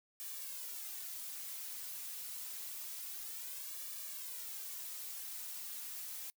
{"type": "noise with flanger", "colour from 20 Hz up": "blue", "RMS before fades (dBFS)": -45, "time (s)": [0.2, 6.3], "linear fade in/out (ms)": 0, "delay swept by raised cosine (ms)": [1.7, 4.2], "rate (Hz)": 0.27, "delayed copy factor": 0.8, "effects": ["noise-tail reverb RT60 0.1 s tail -25 dB re dry"]}